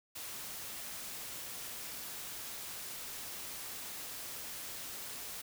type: noise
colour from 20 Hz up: white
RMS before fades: -44 dBFS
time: 0.15-5.42 s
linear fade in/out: 10 ms
effects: none